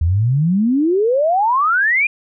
sine exponential sweep, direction up, 77.4 to 2473 Hz, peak -12 dBFS, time 0.01-2.07 s, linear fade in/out 5 ms, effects none

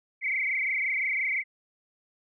sine tone with frequency modulation, 2170 Hz, C#7, 37 cents flat, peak -25 dBFS, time 0.21-1.44 s, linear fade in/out 50 ms, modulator 25.8 Hz, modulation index 5.5, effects none

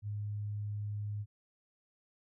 sine tone, 103.9 Hz, G#2, 1 cent sharp, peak -35 dBFS, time 0.02-1.26 s, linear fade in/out 50 ms, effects none

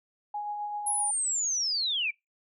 sine tone with tremolo, 830.6 Hz, G#5, in tune, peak -30 dBFS, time 0.34-1.11 s, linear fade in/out 5 ms, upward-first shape sine, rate 7.7 Hz, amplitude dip 30%
sine linear sweep, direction down, 10710 to 2260 Hz, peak -26 dBFS, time 0.86-2.11 s, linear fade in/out 10 ms
effects noise-tail reverb RT60 0.2 s tail -26 dB re dry

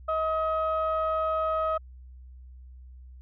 sine tone pair together, 635 / 1269.2 Hz, D#5 / D#6, +35 / +34 cents, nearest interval octave, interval 1199 cents, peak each -26 dBFS, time 0.08-1.78 s, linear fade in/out 10 ms, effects tanh soft clip ceiling -19 dBFS + added 63 Hz sine -44 dBFS peak until 3.21 s

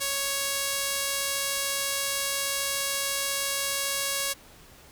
sawtooth tone with band-pass filter, 554.4 Hz, C#5, in tune, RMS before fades -29 dBFS, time 0-4.34 s, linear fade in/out 20 ms, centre 10000 Hz, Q 0.51, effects pink hiss -52 dBFS RMS until 4.91 s

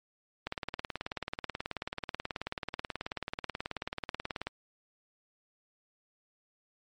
click train, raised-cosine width 0.3 ms, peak -18 dBFS, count 75, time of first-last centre 0.47-4.47 s, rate 18.5 Hz, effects MP3 48 kbps

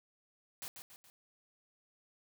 white noise with echo, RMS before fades -44 dBFS, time 0.62-0.68 s, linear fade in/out 0 ms, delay 140 ms, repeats 3, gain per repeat -6 dB, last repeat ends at 1.1 s, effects none

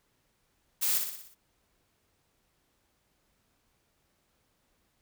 blue noise with echo, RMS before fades -28 dBFS, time 0.81-0.99 s, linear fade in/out 20 ms, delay 60 ms, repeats 6, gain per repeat -5 dB, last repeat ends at 1.35 s, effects pink hiss -73 dBFS RMS until 5.01 s

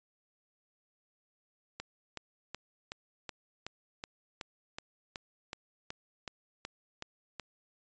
click train, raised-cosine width 0.2 ms, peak -22 dBFS, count 16, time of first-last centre 1.8-7.397 s, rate 2.68 Hz, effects resampled to 16000 Hz

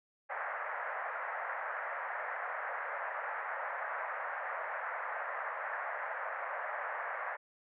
white band-pass noise, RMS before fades -39 dBFS, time 0.29-7.37 s, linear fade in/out 20 ms, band 540 to 1900 Hz, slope 48 dB/octave, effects none

